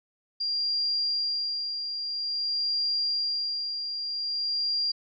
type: tone with tremolo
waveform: sine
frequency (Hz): 4776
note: D8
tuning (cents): +28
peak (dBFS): -24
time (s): 0.4-4.92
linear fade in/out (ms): 10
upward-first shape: sine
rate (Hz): 0.5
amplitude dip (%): 50
effects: none